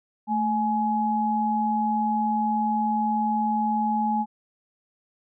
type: tone pair together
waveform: sine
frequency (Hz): 220 / 841.7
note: A3 / G#5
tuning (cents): 0 / +23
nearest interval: octave + major seventh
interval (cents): 2323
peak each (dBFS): -25 / -23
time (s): 0.27-4.26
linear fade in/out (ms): 50
effects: none